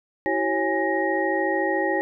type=tone cluster; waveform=sine; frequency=328.1 / 381.8 / 547 / 826 / 1879 Hz; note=E4 / G4 / C#5 / G#5 / A#6; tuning=-8 / -46 / -23 / -10 / +13 cents; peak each=-27 dBFS; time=0.26-2.01 s; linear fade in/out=0 ms; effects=none